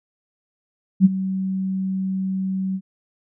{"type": "tone with ADSR envelope", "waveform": "sine", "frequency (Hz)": 190, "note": "F#3", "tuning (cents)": 46, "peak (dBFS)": -6, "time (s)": [1, 2.81], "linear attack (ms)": 50, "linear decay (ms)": 26, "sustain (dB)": -15, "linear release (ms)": 60, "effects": []}